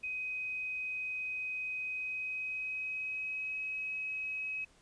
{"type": "tone with pitch glide", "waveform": "sine", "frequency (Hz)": [2515, 2549], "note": ["D#7", "D#7"], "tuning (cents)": [18, 41], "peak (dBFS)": -35, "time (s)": [0.03, 4.65], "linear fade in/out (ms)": 10, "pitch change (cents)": 23, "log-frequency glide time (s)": [1.86, 3.66], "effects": ["pink hiss -65 dBFS RMS until 4.81 s", "resampled to 22050 Hz"]}